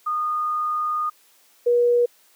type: tone pair in turn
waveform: sine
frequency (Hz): 1227 / 481.5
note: D#6 / B4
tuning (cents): -25 / -44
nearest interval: octave + major third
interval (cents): 1619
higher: first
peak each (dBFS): -21 / -14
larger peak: second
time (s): 0.06-1.1 / 1.66-2.06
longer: first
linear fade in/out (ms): 10
effects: white hiss -57 dBFS RMS until 2.35 s + high-pass 300 Hz 12 dB/octave